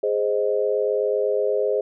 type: chord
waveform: sine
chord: Ab major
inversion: none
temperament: equal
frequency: 415.3 / 523.3 / 622.3 Hz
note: Ab4 / C5 / Eb5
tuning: 0 / 0 / 0 cents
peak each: -22 / -23 / -26 dBFS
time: 0.03-1.81 s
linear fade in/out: 5 ms
effects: none

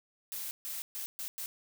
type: noise bursts at uneven times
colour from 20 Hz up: blue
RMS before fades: -39 dBFS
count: 5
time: 0.32-0.51 / 0.65-0.82 / 0.95-1.06 / 1.19-1.28 / 1.38-1.46 s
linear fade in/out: 0 ms
effects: none

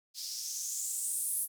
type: noise with band-pass filter sweep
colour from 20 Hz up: violet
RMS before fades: -36 dBFS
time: 0.14-1.48 s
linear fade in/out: 50 ms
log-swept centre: 4600 to 11000 Hz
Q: 4.2
effects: none

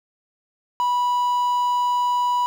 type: tone with quantisation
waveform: triangle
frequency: 980 Hz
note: B5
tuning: 14 cents flat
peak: -16 dBFS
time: 0.8-2.46 s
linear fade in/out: 0 ms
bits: 7
effects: none

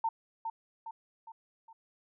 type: tone with echo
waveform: sine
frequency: 904 Hz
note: A5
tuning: 47 cents sharp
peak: -27 dBFS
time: 0.04-0.09 s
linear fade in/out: 5 ms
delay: 410 ms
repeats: 4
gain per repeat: -6 dB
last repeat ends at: 1.73 s
effects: none

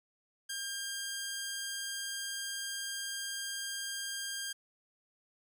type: tone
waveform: 10% pulse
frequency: 1604 Hz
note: G6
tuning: 39 cents sharp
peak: -28 dBFS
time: 0.49-4.53 s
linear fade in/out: 10 ms
effects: none

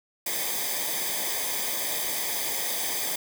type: noise with comb filter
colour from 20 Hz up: white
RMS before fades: -29 dBFS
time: 0.26-3.16 s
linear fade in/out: 5 ms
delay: 0.72 ms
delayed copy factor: -0.8
effects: none

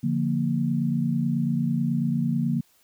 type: chord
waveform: sine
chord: Bb major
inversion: first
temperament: just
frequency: 145.68 / 174.81 / 233.1 Hz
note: D3 / F3 / Bb3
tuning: -14 / +2 / 0 cents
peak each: -26 / -27 / -25 dBFS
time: 0.03-2.61 s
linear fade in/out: 10 ms
effects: white hiss -62 dBFS RMS until 2.83 s

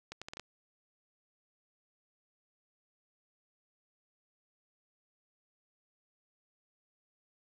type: accelerating click train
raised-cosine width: 0.2 ms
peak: -25 dBFS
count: 6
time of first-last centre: 0.12-0.397 s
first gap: 96 ms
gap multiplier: 0.72
effects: none

